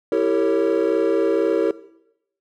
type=chord; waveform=triangle; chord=E diminished seventh; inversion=none; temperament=equal with one note detuned; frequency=329.6 / 392 / 455.8 / 554.4 Hz; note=E4 / G4 / Bb4 / Db5; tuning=0 / 0 / -39 / 0 cents; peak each=-20 / -19 / -17 / -21 dBFS; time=0.12-1.71 s; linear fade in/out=2 ms; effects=noise-tail reverb RT60 0.8 s tail -18 dB re dry + tanh soft clip ceiling -9 dBFS